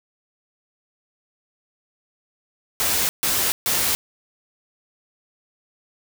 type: noise bursts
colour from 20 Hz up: white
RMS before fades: -21 dBFS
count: 3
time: 2.8-3.95 s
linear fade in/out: 0 ms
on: 290 ms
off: 140 ms
effects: none